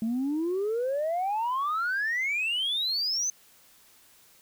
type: exponential sweep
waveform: sine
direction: up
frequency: 217 to 6272 Hz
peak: -24 dBFS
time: 0.02-3.3 s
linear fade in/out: 2 ms
effects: tanh soft clip ceiling -23 dBFS + white hiss -58 dBFS RMS until 4.41 s